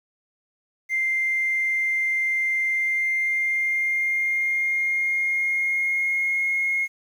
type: tone with pitch glide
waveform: triangle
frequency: 2093 to 2154 Hz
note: C7 to C7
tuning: 0 to +50 cents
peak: -17 dBFS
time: 0.89-6.88 s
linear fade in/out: 50 ms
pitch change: +50 cents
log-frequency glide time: 2.7-6.47 s
effects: tanh soft clip ceiling -18 dBFS + 9-bit